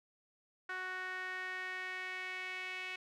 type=tone with band-pass filter sweep; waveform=sawtooth; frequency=370.3 Hz; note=F#4; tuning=1 cent sharp; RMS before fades=-42 dBFS; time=0.69-2.96 s; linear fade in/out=5 ms; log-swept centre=1600 to 2400 Hz; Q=4; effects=none